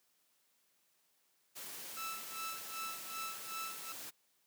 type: noise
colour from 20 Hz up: white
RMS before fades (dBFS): -47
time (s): 1.55-4.11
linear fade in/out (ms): 20
type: tone with tremolo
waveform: sawtooth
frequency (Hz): 1318.5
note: E6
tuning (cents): 0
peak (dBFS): -36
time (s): 1.97-3.92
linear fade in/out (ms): 0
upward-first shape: sine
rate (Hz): 2.6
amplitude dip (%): 90
effects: white hiss -75 dBFS RMS until 4.46 s + high-pass 150 Hz 12 dB/octave